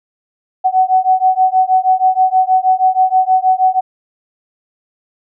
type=beating tone pair; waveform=sine; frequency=746 / 752.3 Hz; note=F#5 / F#5; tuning=+14 / +29 cents; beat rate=6.3 Hz; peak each=-12 dBFS; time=0.64-3.81 s; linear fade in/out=20 ms; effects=none